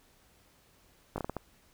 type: slowing click train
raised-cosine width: 1 ms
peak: -20 dBFS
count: 6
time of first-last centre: 1.16-1.367 s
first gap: 20 ms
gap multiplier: 1.37
effects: pink hiss -64 dBFS RMS until 1.73 s